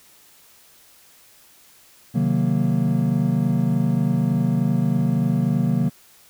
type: chord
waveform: triangle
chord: C half-diminished seventh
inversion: none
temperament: equal with one note detuned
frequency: 132.18 / 155.56 / 185 / 233.1 Hz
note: C3 / Eb3 / Gb3 / Bb3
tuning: +18 / 0 / 0 / 0 cents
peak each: -21 dBFS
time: 2.14-5.9 s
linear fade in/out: 20 ms
effects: white hiss -52 dBFS RMS until 6.29 s